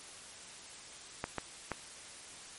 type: clicks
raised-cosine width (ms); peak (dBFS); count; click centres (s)
0.5; -19; 3; 1.241 / 1.383 / 1.717
effects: white hiss -50 dBFS RMS until 2.58 s + MP3 48 kbps